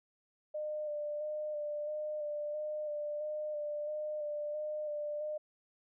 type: tone with vibrato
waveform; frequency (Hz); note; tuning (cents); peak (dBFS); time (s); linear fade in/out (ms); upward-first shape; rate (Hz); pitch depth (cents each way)
sine; 600; D5; +37; -35; 0.54-5.38; 10; square; 1.5; 19
effects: none